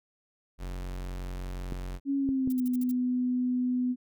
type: tone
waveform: 45% pulse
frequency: 45.53 Hz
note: F#1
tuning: 27 cents flat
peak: -34 dBFS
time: 0.58-2 s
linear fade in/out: 50 ms
type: clicks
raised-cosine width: 3 ms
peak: -24 dBFS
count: 3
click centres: 1.723 / 2.29 / 2.475 s
type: tone with pitch glide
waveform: sine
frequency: 277.2 to 249.8 Hz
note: C#4 to B3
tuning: 0 to +20 cents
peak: -25 dBFS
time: 2.05-3.96 s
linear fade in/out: 50 ms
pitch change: -180 cents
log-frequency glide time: 2.17-2.64 s
type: noise bursts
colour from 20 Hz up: violet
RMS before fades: -43 dBFS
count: 6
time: 2.5-2.914 s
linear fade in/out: 2 ms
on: 24 ms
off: 54 ms
effects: none